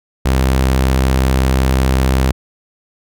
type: tone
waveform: sawtooth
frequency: 65.41 Hz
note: C2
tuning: in tune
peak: -7 dBFS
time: 0.25-2.32 s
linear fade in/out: 10 ms
effects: none